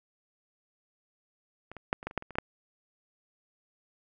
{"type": "clicks", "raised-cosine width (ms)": 0.5, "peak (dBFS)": [-28, -28, -11, -28, -18, -30, -13, -28, -29, -21, -10], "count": 11, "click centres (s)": [1.716, 1.767, 1.929, 2.029, 2.07, 2.111, 2.177, 2.224, 2.307, 2.355, 2.385], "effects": []}